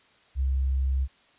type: tone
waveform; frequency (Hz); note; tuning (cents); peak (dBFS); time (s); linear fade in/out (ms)
sine; 66.5; C2; +29; -22; 0.35-1.08; 50
effects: white hiss -60 dBFS RMS until 1.38 s + resampled to 8000 Hz